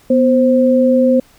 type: tone pair together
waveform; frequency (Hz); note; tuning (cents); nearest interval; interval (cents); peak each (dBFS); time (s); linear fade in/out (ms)
sine; 246.9 / 523.9; B3 / C5; 0 / +2; octave + minor second; 1302; -11; 0.1-1.2; 5
effects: pink hiss -49 dBFS RMS until 1.38 s